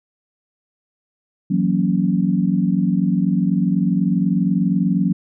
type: chord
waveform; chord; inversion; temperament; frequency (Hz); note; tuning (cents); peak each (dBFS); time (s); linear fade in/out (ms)
sine; F# dominant seventh; third; equal; 164.81 / 185 / 233.1 / 277.2; E3 / F#3 / A#3 / C#4; 0 / 0 / 0 / 0; -22 / -17 / -23 / -23; 1.5-5.13; 10
effects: none

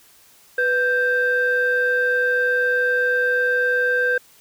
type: tone pair together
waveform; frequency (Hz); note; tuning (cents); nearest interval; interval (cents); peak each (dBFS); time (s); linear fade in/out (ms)
sine; 495.1 / 1572; B4 / G6; +4 / +4; octave + minor sixth; 2000; -20 / -17; 0.58-4.18; 5
effects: tanh soft clip ceiling -11 dBFS + white hiss -52 dBFS RMS until 4.4 s

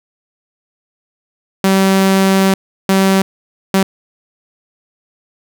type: tone bursts at uneven times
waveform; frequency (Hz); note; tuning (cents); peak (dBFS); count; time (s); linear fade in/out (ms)
sawtooth; 192.5; G3; -31; -5; 3; 1.64-2.54 / 2.89-3.22 / 3.74-3.83; 2
effects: none

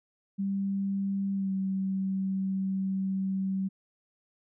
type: tone with pitch glide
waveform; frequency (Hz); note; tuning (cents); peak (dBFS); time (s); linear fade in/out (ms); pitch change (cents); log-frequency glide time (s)
sine; 196.5 to 191.79; G3 to G3; +4 to -38; -27; 0.38-3.69; 20; -42; 1.34-1.51
effects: none

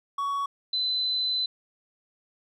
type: tone pair in turn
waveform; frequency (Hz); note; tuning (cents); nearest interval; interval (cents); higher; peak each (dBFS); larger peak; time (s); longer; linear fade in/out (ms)
triangle / sine; 1121 / 4027; C#6 / B7; +19 / +33; octave + minor seventh; 2214; second; -24; neither; 0.18-0.46 / 0.73-1.46; second; 5
effects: none

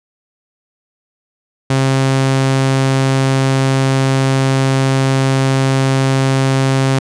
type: tone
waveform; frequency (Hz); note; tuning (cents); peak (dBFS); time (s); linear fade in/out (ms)
sawtooth; 133.9; C3; +40; -7; 1.7-6.99; 5
effects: resampled to 22050 Hz

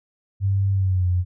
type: tone with pitch glide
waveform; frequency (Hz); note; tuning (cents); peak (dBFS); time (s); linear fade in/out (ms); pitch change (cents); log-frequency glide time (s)
sine; 98 to 89.87; G2 to F#2; 0 to -50; -17; 0.4-1.25; 50; -150; 0.72-1.07
effects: none

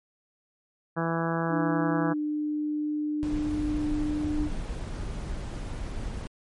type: harmonic tone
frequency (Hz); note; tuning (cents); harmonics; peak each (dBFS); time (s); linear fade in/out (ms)
165.6; E3; +8; 1 / 2 / 3 / 4 / 5 / 6 / 7 / 8 / 9 / 10; -29 / -32 / -34 / -35 / -36 / -37 / -37 / -38 / -39 / -39; 0.96-2.14; 20
type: tone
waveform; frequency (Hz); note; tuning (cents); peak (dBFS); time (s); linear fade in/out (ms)
sine; 300.3; D4; +39; -26; 1.49-4.5; 50
type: noise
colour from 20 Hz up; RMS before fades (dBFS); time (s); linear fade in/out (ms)
brown; -33; 3.23-6.27; 0
effects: MP3 48 kbps

